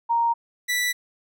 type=tone pair in turn; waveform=sine / sawtooth; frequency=932.3 / 1969.2 Hz; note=A#5 / B6; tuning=0 / -6 cents; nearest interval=octave + minor second; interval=1294 cents; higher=second; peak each=-18 dBFS; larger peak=neither; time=0.09-0.34 / 0.68-0.93 s; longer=neither; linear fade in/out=20 ms; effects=none